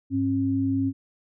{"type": "tone pair together", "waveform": "sine", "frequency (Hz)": [101.61, 270.5], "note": ["G#2", "C#4"], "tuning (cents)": [-37, -42], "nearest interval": "octave + perfect fourth", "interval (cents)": 1695, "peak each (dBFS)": [-28, -22], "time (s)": [0.1, 0.93], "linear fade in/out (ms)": 50, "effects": []}